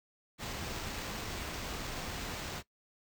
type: noise with sample-and-hold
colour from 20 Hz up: pink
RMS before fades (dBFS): -40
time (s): 0.38-2.63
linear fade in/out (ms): 50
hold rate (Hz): 11025
effects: noise-tail reverb RT60 0.1 s tail -18 dB re dry